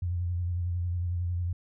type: tone with vibrato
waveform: sine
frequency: 87.8 Hz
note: F2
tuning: 10 cents sharp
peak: -27 dBFS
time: 0.02-1.53 s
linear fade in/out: 5 ms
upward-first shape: sine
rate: 11 Hz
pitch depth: 40 cents each way
effects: none